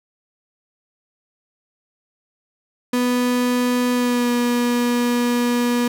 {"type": "tone with pitch glide", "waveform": "35% pulse", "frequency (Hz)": [246.9, 241.7], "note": ["B3", "B3"], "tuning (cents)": [0, -37], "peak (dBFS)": -15, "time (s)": [2.93, 5.88], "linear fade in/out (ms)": 5, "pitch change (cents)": -37, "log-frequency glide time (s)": [3.93, 4.3], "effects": []}